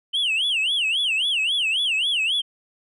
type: tone with vibrato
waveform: sine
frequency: 2960 Hz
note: F#7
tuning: in tune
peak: -17 dBFS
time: 0.13-2.42 s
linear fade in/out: 20 ms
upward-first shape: sine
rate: 3.7 Hz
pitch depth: 260 cents each way
effects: tanh soft clip ceiling -18 dBFS